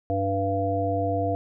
harmonic tone, 98 Hz, G2, in tune, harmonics 1 / 3 / 5 / 7, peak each -28 / -30 / -29 / -26 dBFS, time 0.1-1.35 s, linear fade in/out 0 ms, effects none

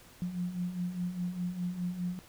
sine beating tone pair, 174.61 / 179.51 Hz, F3 / F3, 0 / +48 cents, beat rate 4.9 Hz, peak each -39 / -33 dBFS, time 0.22-2.19 s, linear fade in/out 0 ms, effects pink hiss -56 dBFS RMS until 2.28 s

